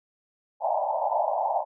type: band-pass noise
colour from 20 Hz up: pink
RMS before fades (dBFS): -26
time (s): 0.6-1.65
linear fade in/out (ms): 50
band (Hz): 590 to 940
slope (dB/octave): 96
effects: none